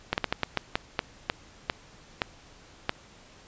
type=slowing click train; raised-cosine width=0.3 ms; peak=-8 dBFS; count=12; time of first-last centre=0.13-2.894 s; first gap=49 ms; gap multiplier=1.3; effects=pink hiss -53 dBFS RMS until 3.47 s + resampled to 16000 Hz